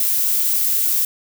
violet noise, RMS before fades -18 dBFS, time 0-1.05 s, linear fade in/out 2 ms, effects none

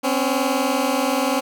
15% pulse tone pair together, 256.9 / 277.7 Hz, C4 / C#4, -32 / +3 cents, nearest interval minor second, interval 135 cents, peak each -15 dBFS, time 0.03-1.41 s, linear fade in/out 20 ms, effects none

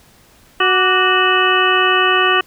harmonic tone with a mistuned harmonic, 370 Hz, F#4, in tune, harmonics 1 / 2 / 3 / 4 / 5 / 7 / 8, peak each -18 / -22 / -16 / -19 / -19 / -20 / -19 dBFS, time 0.6-2.41 s, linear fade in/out 5 ms, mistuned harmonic 3, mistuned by +80 cents, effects pink hiss -49 dBFS RMS until 2.46 s

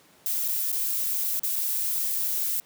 violet noise with dropouts, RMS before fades -27 dBFS, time 0.26-2.6 s, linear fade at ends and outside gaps 0 ms, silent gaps 0.479-0.483 / 0.718-0.727 / 1.395-1.434 / 1.557-1.562 s, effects pink hiss -57 dBFS RMS until 2.65 s + high-pass 150 Hz 12 dB/octave

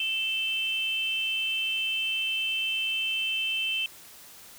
sine tone pair together, 2645 / 3096 Hz, E7 / G7, +5 / -22 cents, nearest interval minor third, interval 273 cents, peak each -28 dBFS, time 0-3.86 s, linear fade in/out 2 ms, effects tanh soft clip ceiling -19 dBFS + white hiss -49 dBFS RMS until 4.58 s

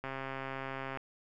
click train, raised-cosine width 0.5 ms, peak -24 dBFS, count 126, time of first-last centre 0.04-0.973 s, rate 134 Hz, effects none

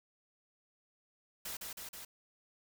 white noise with echo, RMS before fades -42 dBFS, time 1.45-1.57 s, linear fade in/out 5 ms, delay 160 ms, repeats 3, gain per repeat -2 dB, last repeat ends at 2.05 s, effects none

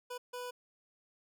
25% pulse tone bursts at uneven times, 493.9 Hz, B4, in tune, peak -36 dBFS, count 2, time 0.1-0.18 / 0.33-0.51 s, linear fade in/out 10 ms, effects none

